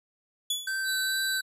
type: tone with exponential decay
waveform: sawtooth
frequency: 3421 Hz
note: A7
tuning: 49 cents flat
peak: -21 dBFS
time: 0.5-0.85 s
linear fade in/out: 5 ms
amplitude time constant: 74 ms
type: tone with vibrato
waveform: square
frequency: 1546 Hz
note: G6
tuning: 24 cents flat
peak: -29 dBFS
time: 0.67-1.41 s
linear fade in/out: 5 ms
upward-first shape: triangle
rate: 2.3 Hz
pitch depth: 15 cents each way
type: tone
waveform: sawtooth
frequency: 3951 Hz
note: B7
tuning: in tune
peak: -27 dBFS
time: 0.84-1.42 s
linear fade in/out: 50 ms
effects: resampled to 32000 Hz